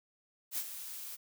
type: noise with ADSR envelope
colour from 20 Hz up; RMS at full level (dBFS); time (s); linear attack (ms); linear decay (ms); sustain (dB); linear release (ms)
blue; -34; 0.51-1.17; 67; 59; -10; 25
effects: none